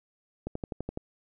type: click train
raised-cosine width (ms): 2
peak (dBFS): -20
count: 7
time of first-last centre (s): 0.47-0.974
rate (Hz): 11.9
effects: none